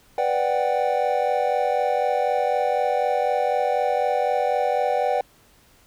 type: chord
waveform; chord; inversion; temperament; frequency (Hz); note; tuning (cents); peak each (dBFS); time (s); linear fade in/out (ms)
triangle; G major seventh; first; equal; 493.9 / 587.3 / 740 / 784; B4 / D5 / F#5 / G5; 0 / 0 / 0 / 0; -23; 0.18-5.21; 2
effects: pink hiss -56 dBFS RMS until 5.86 s